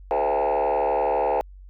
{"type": "tone with frequency modulation", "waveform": "sine", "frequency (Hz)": 659.3, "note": "E5", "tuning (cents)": 0, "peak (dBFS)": -17, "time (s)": [0.11, 1.41], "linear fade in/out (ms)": 0, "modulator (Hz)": 71.9, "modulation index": 3.3, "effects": ["tanh soft clip ceiling -18 dBFS", "added 47 Hz sine -41 dBFS peak until 1.69 s"]}